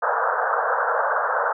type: band-pass noise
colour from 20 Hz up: white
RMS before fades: -22 dBFS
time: 0.02-1.53 s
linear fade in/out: 10 ms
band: 460 to 1600 Hz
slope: 96 dB/octave
effects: none